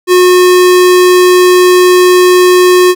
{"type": "tone", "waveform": "square", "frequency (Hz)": 362.4, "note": "F#4", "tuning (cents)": -36, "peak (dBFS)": -3, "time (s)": [0.07, 2.95], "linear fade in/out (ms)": 50, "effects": []}